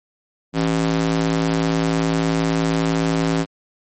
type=tone with high-pass filter; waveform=square; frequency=55 Hz; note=A1; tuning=in tune; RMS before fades=-19 dBFS; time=0.53-3.46 s; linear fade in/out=50 ms; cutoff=210 Hz; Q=2; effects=MP3 32 kbps